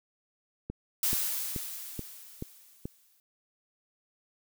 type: click train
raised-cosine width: 3 ms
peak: -22 dBFS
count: 6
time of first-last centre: 0.7-2.855 s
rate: 2.32 Hz
type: noise with exponential decay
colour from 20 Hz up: blue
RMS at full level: -27 dBFS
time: 1.03-3.2 s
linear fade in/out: 1 ms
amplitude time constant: 470 ms
effects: none